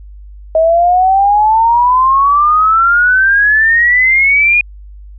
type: exponential sweep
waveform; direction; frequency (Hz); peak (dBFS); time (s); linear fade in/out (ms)
sine; up; 634 to 2463; -6; 0.55-4.61; 2
effects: added 50 Hz sine -30 dBFS peak until 5.18 s